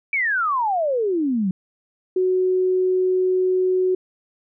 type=exponential sweep; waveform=sine; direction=down; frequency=2344 to 178.7 Hz; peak=-18 dBFS; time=0.13-1.51 s; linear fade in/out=2 ms
type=tone; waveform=sine; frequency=370 Hz; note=F#4; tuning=in tune; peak=-16 dBFS; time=2.16-3.95 s; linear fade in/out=5 ms
effects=none